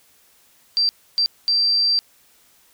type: tone bursts at uneven times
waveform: sine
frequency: 4699 Hz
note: D8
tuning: in tune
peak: -15 dBFS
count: 3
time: 0.77-0.89 / 1.18-1.26 / 1.48-1.99 s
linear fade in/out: 0 ms
effects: white hiss -56 dBFS RMS until 2.73 s